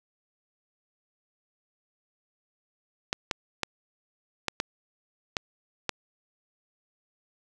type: clicks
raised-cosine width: 0.2 ms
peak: -9 dBFS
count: 7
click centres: 3.129 / 3.312 / 3.633 / 4.483 / 4.601 / 5.368 / 5.893 s
effects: none